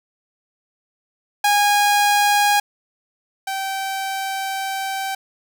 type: tone pair in turn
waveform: sawtooth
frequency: 821 / 774.9 Hz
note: G#5 / G5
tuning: -20 / -20 cents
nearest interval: minor second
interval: 100 cents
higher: first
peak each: -10 / -19 dBFS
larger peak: first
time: 1.44-2.6 / 3.47-5.15 s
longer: second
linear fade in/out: 5 ms
effects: none